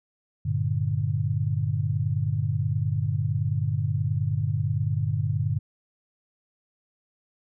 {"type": "chord", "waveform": "sine", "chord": "G minor", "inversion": "none", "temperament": "equal", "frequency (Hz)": [98, 116.54, 146.83], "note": ["G2", "Bb2", "D3"], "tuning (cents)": [0, 0, 0], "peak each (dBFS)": -27, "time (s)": [0.45, 5.59], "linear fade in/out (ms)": 10, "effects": []}